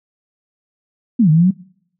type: exponential two-way sweep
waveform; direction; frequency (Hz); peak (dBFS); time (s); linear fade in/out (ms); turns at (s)
sine; down then up; 259.3 to 150 to 193.3; -8; 1.19-1.51; 10; 1.3
effects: noise-tail reverb RT60 0.7 s tail -24 dB re dry